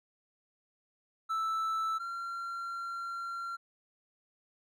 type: tone pair in turn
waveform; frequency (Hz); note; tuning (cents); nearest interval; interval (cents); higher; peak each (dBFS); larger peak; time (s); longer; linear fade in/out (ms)
triangle; 1318.5 / 1372.9; E6 / F6; 0 / -30; minor second; 70; second; -28 / -34; first; 1.29-1.99 / 1.99-3.57; second; 20
effects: none